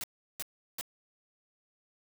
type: noise bursts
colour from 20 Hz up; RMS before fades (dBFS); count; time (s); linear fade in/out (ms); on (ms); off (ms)
white; -37; 3; 0.01-0.811; 0; 27; 360
effects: none